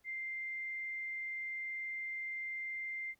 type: tone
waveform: sine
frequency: 2093 Hz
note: C7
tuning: in tune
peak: -38 dBFS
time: 0.04-3.15 s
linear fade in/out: 50 ms
effects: pink hiss -75 dBFS RMS until 3.19 s